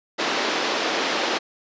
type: band-pass noise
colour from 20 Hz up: pink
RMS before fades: -24 dBFS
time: 0.18-1.39 s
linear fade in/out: 20 ms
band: 290 to 5300 Hz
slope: 24 dB/octave
effects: resampled to 16000 Hz